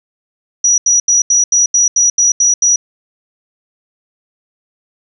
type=tone bursts; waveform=sine; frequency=5830 Hz; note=F#8; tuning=26 cents flat; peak=-7 dBFS; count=10; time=0.64-2.76 s; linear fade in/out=5 ms; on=140 ms; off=80 ms; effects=none